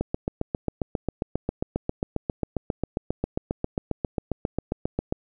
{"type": "click train", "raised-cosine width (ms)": 2, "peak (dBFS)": -11, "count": 39, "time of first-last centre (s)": [0.01, 5.124], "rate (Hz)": 7.43, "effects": []}